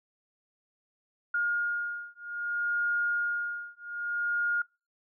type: beating tone pair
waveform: sine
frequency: 1422 / 1422.62 Hz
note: F6 / F6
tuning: +31 / +32 cents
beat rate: 0.62 Hz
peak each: -31 dBFS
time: 1.34-4.62 s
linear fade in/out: 5 ms
effects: noise-tail reverb RT60 0.3 s tail -26 dB re dry